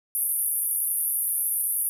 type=band-pass noise; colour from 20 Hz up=white; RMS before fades=-26 dBFS; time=0.15-1.89 s; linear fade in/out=0 ms; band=9700 to 13000 Hz; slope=96 dB/octave; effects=none